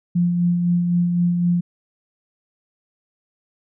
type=tone with tremolo; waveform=sine; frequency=174.61 Hz; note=F3; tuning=in tune; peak=-14 dBFS; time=0.15-1.61 s; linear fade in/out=10 ms; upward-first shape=sine; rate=3.9 Hz; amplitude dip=35%; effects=none